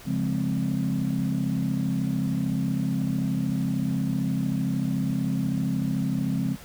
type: chord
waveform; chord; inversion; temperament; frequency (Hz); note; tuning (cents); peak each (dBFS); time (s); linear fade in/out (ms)
sine; Db major seventh; none; equal; 138.59 / 174.61 / 207.7 / 261.6; Db3 / F3 / Ab3 / C4; 0 / 0 / 0 / 0; -28; 0.05-6.57; 50
effects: tanh soft clip ceiling -16 dBFS + pink hiss -46 dBFS RMS until 6.64 s